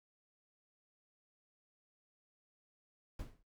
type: noise with exponential decay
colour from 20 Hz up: brown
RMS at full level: -38 dBFS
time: 3.19-3.43 s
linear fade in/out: 5 ms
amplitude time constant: 52 ms
effects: noise-tail reverb RT60 0.1 s tail -23 dB re dry